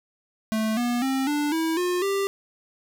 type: tone with pitch steps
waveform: square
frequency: 218.9 / 241.5 / 266.4 / 293.9 / 324.2 / 357.7 / 394.6 Hz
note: A3 / B3 / C4 / D4 / E4 / F4 / G4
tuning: -9 / -39 / +31 / +1 / -29 / +41 / +11 cents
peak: -23 dBFS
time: 0.52-2.27 s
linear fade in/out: 0 ms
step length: 250 ms
effects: none